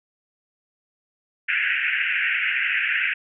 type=band-pass noise; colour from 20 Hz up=pink; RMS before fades=-23 dBFS; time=1.48-3.14 s; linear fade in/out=10 ms; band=1500 to 2800 Hz; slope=96 dB/octave; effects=none